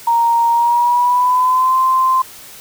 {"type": "tone with pitch glide", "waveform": "sine", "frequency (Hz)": [932.3, 1040.4], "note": ["A#5", "C6"], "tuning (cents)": [0, -10], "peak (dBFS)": -10, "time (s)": [0.07, 2.22], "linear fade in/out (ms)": 5, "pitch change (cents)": 190, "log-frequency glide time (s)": [0.5, 1.77], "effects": ["white hiss -37 dBFS RMS until 2.6 s"]}